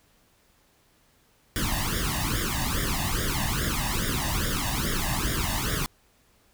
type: noise with flanger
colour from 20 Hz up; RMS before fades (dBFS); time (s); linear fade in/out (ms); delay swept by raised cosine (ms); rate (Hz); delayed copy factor
pink; -27; 1.56-5.86; 0; 0.57 to 1.11; 2.4; +1
effects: pink hiss -63 dBFS RMS until 6.53 s